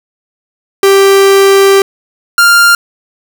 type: tone pair in turn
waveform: 45% pulse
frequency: 392 / 1396.9 Hz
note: G4 / F6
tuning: 0 / 0 cents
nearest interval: octave + minor seventh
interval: 2200 cents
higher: second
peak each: -3 dBFS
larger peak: neither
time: 0.83-1.82 / 2.38-2.75 s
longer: first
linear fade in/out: 2 ms
effects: none